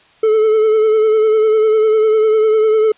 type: tone with vibrato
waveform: triangle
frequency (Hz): 435.1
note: A4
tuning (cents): -19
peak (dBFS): -7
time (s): 0.23-2.92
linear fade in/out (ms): 5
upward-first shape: triangle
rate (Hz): 10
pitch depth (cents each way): 40
effects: white hiss -49 dBFS RMS until 2.97 s + resampled to 8000 Hz